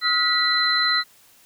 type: tone cluster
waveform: sine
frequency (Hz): 1283 / 1426 / 1956 / 4058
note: E6 / F6 / B6 / B7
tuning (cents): -47 / +36 / -17 / +46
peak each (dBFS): -25 / -28 / -23 / -20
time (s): 0.01-1.04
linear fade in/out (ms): 50
effects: white hiss -54 dBFS RMS until 1.45 s